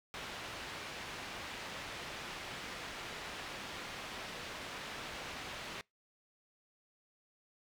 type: low-pass noise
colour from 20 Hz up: white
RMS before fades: -45 dBFS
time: 0.14-5.81 s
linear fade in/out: 0 ms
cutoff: 3000 Hz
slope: 12 dB/octave
effects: noise-tail reverb RT60 0.2 s tail -26 dB re dry